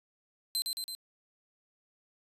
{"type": "tone with echo", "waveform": "sawtooth", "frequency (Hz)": 4095, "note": "C8", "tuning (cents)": -38, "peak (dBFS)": -26, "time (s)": [0.55, 0.62], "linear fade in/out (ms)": 0, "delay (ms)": 110, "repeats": 3, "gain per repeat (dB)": -3, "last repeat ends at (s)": 0.95, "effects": ["resampled to 32000 Hz"]}